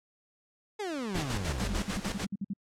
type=exponential sweep; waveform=30% pulse; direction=down; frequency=440 to 34.65 Hz; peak=-30 dBFS; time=0.79-1.82 s; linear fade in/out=10 ms
type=noise with tremolo; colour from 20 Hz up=pink; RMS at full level=-34 dBFS; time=1.15-2.25 s; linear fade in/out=5 ms; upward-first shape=square; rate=6.7 Hz; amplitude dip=65%
type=tone bursts; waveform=sine; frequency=197.9 Hz; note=G3; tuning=17 cents sharp; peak=-30 dBFS; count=11; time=1.61-2.535 s; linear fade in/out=5 ms; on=35 ms; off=54 ms
effects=low-pass 8000 Hz 12 dB/octave + AAC 64 kbps